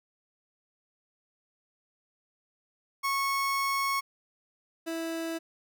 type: tone pair in turn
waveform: 30% pulse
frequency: 1100 / 328.5 Hz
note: C#6 / E4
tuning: -14 / -6 cents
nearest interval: octave + major sixth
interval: 2092 cents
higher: first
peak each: -24 / -29 dBFS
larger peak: first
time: 3.03-4.01 / 4.86-5.39 s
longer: first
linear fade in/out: 20 ms
effects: none